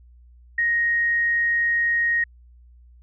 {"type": "tone", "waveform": "sine", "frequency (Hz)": 1872, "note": "A#6", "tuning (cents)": 7, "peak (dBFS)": -18, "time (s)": [0.58, 2.24], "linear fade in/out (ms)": 5, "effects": ["added 60 Hz sine -47 dBFS peak until 3.02 s"]}